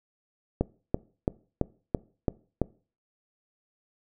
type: click train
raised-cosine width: 2 ms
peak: -10 dBFS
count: 7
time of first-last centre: 0.61-2.617 s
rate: 2.99 Hz
effects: noise-tail reverb RT60 0.4 s tail -22 dB re dry